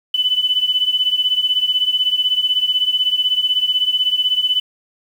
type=beating tone pair; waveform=sine; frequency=2997 / 3013 Hz; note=F#7 / F#7; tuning=+22 / +31 cents; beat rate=16 Hz; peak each=-16 / -19 dBFS; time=0.14-4.6 s; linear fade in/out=5 ms; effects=7-bit